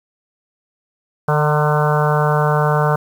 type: harmonic tone with a mistuned harmonic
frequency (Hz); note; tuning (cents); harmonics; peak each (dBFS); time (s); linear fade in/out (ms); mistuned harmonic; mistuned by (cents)
150; D3; +37; 1 / 3 / 4 / 5 / 6 / 7 / 8 / 9 / 10; -16 / -21 / -22 / -23 / -24 / -24 / -25 / -26 / -26; 1.28-2.96; 5; 6; +21
effects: 7-bit